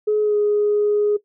sine tone with pitch glide, 423.9 to 415.9 Hz, G#4 to G#4, +35 to +2 cents, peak -14 dBFS, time 0.07-1.17 s, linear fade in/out 10 ms, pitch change -33 cents, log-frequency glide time 0.22-0.36 s, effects noise-tail reverb RT60 0.1 s tail -17 dB re dry + tanh soft clip ceiling -10 dBFS

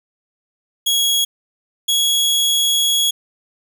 sawtooth tone pair in turn, 3322 / 3336 Hz, G#7 / G#7, 0 / +7 cents, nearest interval unison, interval 7 cents, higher second, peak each -11 dBFS, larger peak neither, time 0.86-1.25 / 1.88-3.11 s, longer second, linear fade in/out 10 ms, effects none

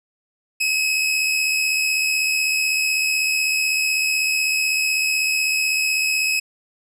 sawtooth tone pair together, 2489 / 2565 Hz, D#7 / E7, 0 / -48 cents, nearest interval minor second, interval 52 cents, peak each -24 / -15 dBFS, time 0.6-6.4 s, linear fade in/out 10 ms, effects low-pass 12000 Hz 12 dB/octave

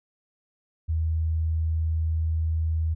sine tone, 80.3 Hz, E2, 45 cents flat, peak -22 dBFS, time 0.88-2.95 s, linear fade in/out 20 ms, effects none

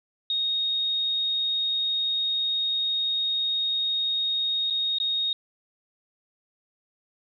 sine tone with dropouts, 3729 Hz, A#7, in tune, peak -23 dBFS, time 0.3-5.33 s, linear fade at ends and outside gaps 2 ms, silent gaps 4.701-4.706 / 4.985-5 s, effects none

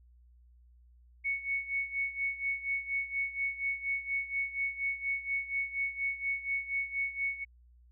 sine tone with tremolo, 2217 Hz, C#7, in tune, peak -28 dBFS, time 1.24-7.45 s, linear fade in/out 20 ms, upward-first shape sine, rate 4.2 Hz, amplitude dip 80%, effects added 60 Hz sine -57 dBFS peak until 7.91 s

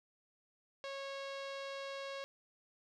sawtooth tone with low-pass filter, 549 Hz, C#5, 17 cents flat, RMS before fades -44 dBFS, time 0.84-2.24 s, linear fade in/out 0 ms, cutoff 4300 Hz, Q 1.6, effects none

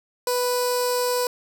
15% pulse tone with notch filter, 493.9 Hz, B4, in tune, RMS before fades -23 dBFS, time 0.27-1.27 s, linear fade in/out 2 ms, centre 1800 Hz, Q 0.58, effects none

